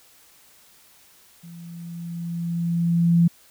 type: tone with level ramp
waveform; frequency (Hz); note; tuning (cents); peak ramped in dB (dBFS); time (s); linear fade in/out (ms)
sine; 169.9; F3; -47; -39 to -12; 1.43-3.28; 10
effects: white hiss -54 dBFS RMS until 3.5 s